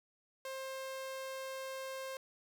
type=tone; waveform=sawtooth; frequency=530 Hz; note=C5; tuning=22 cents sharp; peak=-37 dBFS; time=0.45-2.17 s; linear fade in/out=2 ms; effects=none